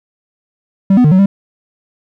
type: tone with pitch steps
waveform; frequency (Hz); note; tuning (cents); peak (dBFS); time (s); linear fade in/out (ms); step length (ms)
triangle; 193.9 / 248.6 / 151 / 186.7 / 197.3; G3 / B3 / D3 / F#3 / G3; -19 / +12 / +48 / +16 / +11; -3; 0.9-1.26; 5; 72
effects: none